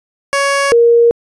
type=tone pair in turn; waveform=15% pulse / sine; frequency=558 / 469.2 Hz; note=C#5 / A#4; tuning=+11 / +11 cents; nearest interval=minor third; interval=300 cents; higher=first; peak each=-5 dBFS; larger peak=neither; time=0.33-0.72 / 0.72-1.11 s; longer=neither; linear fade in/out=0 ms; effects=resampled to 22050 Hz

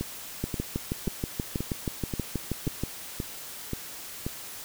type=two click trains; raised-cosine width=3 ms; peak=-17 / -15 dBFS; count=9 / 16; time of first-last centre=0.01-4.265 / 0.44-2.836 s; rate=1.88 / 6.26 Hz; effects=white hiss -41 dBFS RMS until 4.64 s

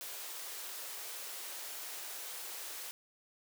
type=high-pass noise; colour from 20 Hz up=white; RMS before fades=-44 dBFS; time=0.01-2.91 s; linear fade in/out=0 ms; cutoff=370 Hz; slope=24 dB/octave; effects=none

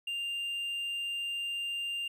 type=tone; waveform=triangle; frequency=2794 Hz; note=F7; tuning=in tune; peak=-31 dBFS; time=0.07-2.08 s; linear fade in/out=5 ms; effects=none

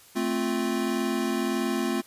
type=chord; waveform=square; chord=F major; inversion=first; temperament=equal; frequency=220 / 261.6 / 349.2 Hz; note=A3 / C4 / F4; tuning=0 / 0 / 0 cents; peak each=-30 dBFS; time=0.15-2.02 s; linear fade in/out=20 ms; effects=white hiss -53 dBFS RMS until 2.06 s + resampled to 32000 Hz

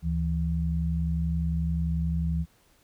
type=tone pair together; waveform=sine; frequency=73.42 / 164.82 Hz; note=D2 / E3; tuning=0 / 0 cents; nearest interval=octave + major second; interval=1400 cents; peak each=-27 dBFS; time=0.02-2.46 s; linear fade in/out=50 ms; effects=pink hiss -63 dBFS RMS until 2.83 s

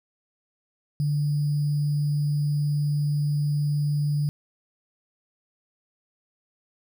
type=tone with sample-and-hold; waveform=sine; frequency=146.83 Hz; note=D3; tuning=in tune; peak=-21 dBFS; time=1-4.29 s; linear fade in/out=0 ms; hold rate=4900 Hz; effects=none

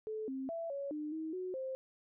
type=tone with pitch steps; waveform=sine; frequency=434.2 / 265.5 / 666 / 559 / 301.7 / 317.6 / 368.2 / 525 Hz; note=A4 / C4 / E5 / C#5 / D4 / D#4 / F#4 / C5; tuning=-23 / +25 / +18 / +14 / +47 / +36 / -8 / +6 cents; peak=-37 dBFS; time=0.07-1.75 s; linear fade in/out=0 ms; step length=210 ms; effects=none

